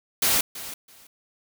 white noise with echo, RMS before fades -21 dBFS, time 0.22-0.41 s, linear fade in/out 5 ms, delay 330 ms, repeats 2, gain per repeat -15 dB, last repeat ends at 1.07 s, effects none

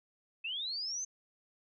sine linear sweep, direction up, 2553 to 6350 Hz, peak -35 dBFS, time 0.44-1.05 s, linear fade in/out 10 ms, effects none

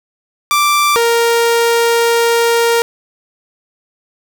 sawtooth tone pair in turn, 1174.7 / 466.2 Hz, D6 / A#4, 0 / 0 cents, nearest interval octave + major third, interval 1600 cents, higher first, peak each -6 dBFS, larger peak neither, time 0.51-0.96 / 0.96-2.82 s, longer second, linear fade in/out 0 ms, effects none

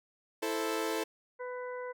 sawtooth chord, A minor, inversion second, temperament equal, 329.6 / 440 / 523.3 Hz, E4 / A4 / C5, 0 / 0 / 0 cents, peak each -32 / -30 / -35 dBFS, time 0.42-1.04 s, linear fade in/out 10 ms
harmonic tone, 498.1 Hz, B4, 15 cents sharp, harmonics 1 / 2 / 3 / 4, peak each -38 / -44 / -48 / -50 dBFS, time 1.39-1.93 s, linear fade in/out 20 ms
effects none

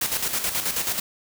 white noise with tremolo, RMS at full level -24 dBFS, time 0.01-1 s, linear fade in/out 5 ms, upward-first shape square, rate 9.3 Hz, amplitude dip 55%, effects none

